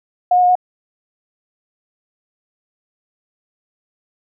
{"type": "tone with pitch steps", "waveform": "sine", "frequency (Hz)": [719, 725, 718, 728], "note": ["F#5", "F#5", "F5", "F#5"], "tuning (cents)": [-50, -35, 48, -28], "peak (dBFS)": -9, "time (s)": [0.31, 0.554], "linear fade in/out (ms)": 5, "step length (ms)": 61, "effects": []}